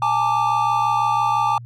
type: tone cluster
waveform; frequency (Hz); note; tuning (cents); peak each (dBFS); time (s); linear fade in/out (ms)
triangle; 832 / 898 / 1177; G#5 / A5 / D6; +3 / +35 / +3; -19; 0.02-1.58; 2
effects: added 119 Hz sine -34 dBFS peak until 1.65 s